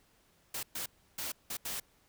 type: noise bursts at uneven times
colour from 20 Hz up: white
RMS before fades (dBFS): -38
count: 5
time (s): 0.54-0.63 / 0.75-0.86 / 1.18-1.32 / 1.5-1.57 / 1.65-1.8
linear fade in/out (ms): 5
effects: pink hiss -68 dBFS RMS until 2.08 s